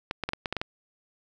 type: clicks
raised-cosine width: 0.3 ms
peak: -13 dBFS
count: 8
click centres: 0.111 / 0.237 / 0.29 / 0.334 / 0.458 / 0.526 / 0.567 / 0.615 s
effects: none